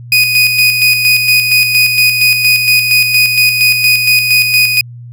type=tone with tremolo; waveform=30% pulse; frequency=2489 Hz; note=D#7; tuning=in tune; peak=-3 dBFS; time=0.12-4.81 s; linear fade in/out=2 ms; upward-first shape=square; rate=4.3 Hz; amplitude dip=45%; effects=added 120 Hz sine -27 dBFS peak until 5.12 s